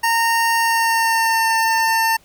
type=tone with pitch glide; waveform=25% pulse; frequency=920 to 901.1 Hz; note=A#5 to A5; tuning=-23 to +41 cents; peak=-11 dBFS; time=0.03-2.17 s; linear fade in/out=10 ms; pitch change=-36 cents; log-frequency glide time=0.57-1.53 s; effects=pink hiss -53 dBFS RMS until 2.24 s